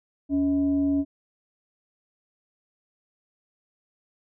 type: tone with frequency modulation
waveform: sine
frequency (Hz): 281.5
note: C#4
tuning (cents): +27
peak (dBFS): -20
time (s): 0.29-1.05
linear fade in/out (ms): 50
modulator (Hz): 357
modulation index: 0.31
effects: none